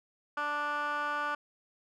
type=tone with band-pass filter; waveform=15% pulse; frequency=293.7 Hz; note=D4; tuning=in tune; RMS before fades=-33 dBFS; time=0.37-1.35 s; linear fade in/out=5 ms; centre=1400 Hz; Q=3.5; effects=none